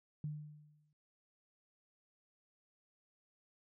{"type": "tone with exponential decay", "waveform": "sine", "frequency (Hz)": 150.2, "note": "D3", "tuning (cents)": 39, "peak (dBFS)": -36, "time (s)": [0.24, 0.93], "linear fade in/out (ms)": 2, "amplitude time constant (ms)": 150, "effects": []}